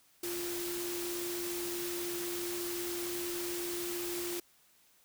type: tone in noise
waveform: sine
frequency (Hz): 349.2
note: F4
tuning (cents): 0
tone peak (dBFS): -37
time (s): 0.23-4.4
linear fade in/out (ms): 5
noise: white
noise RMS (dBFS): -40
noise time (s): 0.23-4.4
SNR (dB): 0
effects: white hiss -66 dBFS RMS until 5.04 s